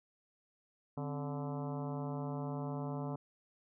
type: harmonic tone with a mistuned harmonic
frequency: 145.2 Hz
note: D3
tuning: 19 cents flat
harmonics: 1 / 2 / 3 / 4 / 5 / 6 / 7 / 8 / 9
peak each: -39 / -42 / -47 / -48 / -49 / -51 / -51 / -57 / -58 dBFS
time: 0.97-3.16 s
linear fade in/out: 5 ms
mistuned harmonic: 2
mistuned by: -150 cents
effects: none